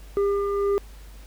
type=tone with frequency modulation; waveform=sine; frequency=401.3 Hz; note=G4; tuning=41 cents sharp; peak=-20 dBFS; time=0.17-0.78 s; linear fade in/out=0 ms; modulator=801 Hz; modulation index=0.53; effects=added 50 Hz sine -41 dBFS peak until 1.26 s + pink hiss -52 dBFS RMS until 1.26 s